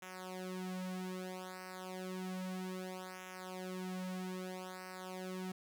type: tone with flanger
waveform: sawtooth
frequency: 185 Hz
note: F#3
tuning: in tune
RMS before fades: -44 dBFS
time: 0.02-5.52 s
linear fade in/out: 5 ms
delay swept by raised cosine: 0.22 to 5.12 ms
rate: 0.31 Hz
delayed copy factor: -0.95
effects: none